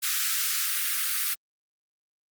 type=high-pass noise; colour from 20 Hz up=white; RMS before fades=-27 dBFS; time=0.02-1.35 s; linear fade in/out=20 ms; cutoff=1200 Hz; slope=96 dB/octave; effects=Opus 48 kbps